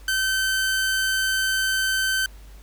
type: tone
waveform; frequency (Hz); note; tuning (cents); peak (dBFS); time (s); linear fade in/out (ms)
sawtooth; 1540; G6; -31; -17; 0.08-2.26; 2
effects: added 50 Hz sine -41 dBFS peak until 2.62 s + pink hiss -53 dBFS RMS until 2.62 s